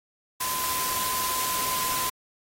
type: tone in noise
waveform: sine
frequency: 1023 Hz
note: C6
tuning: 39 cents flat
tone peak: -30 dBFS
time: 0.4-2.1 s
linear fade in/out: 10 ms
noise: white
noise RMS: -29 dBFS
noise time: 0.4-2.1 s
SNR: -4 dB
effects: AAC 48 kbps